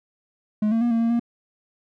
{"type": "tone with pitch steps", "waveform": "triangle", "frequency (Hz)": [212.2, 226.9, 238.5, 229, 230.6, 235.6], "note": ["G#3", "A#3", "A#3", "A#3", "A#3", "A#3"], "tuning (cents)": [38, -47, 40, -31, -19, 19], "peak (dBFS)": -16, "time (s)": [0.62, 1.196], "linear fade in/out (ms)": 5, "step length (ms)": 96, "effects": []}